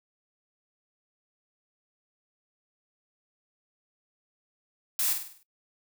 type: noise with echo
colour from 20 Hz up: blue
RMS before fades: -27 dBFS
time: 4.99-5.13 s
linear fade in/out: 2 ms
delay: 50 ms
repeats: 6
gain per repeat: -6 dB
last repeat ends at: 5.43 s
effects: noise-tail reverb RT60 0.1 s tail -19 dB re dry

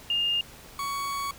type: tone pair in turn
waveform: sine / 40% pulse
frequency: 2822 / 1119.9 Hz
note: F7 / C#6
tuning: +17 / +17 cents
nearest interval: octave + major third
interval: 1600 cents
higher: first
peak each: -23 / -28 dBFS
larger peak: first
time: 0.1-0.41 / 0.79-1.31 s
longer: second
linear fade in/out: 2 ms
effects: pink hiss -48 dBFS RMS until 1.38 s

